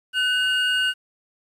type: tone pair together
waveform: triangle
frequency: 1504.9 / 2849 Hz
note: F#6 / F7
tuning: +29 / +34 cents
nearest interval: major seventh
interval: 1105 cents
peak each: -20 dBFS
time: 0.13-0.94 s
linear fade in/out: 50 ms
effects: resampled to 32000 Hz + 9-bit